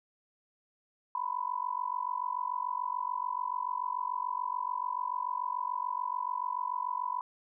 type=tone with amplitude modulation; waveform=sine; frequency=994 Hz; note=B5; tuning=11 cents sharp; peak=-27 dBFS; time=1.15-7.21 s; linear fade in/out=2 ms; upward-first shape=sine; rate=46.9 Hz; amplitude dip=95%; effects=none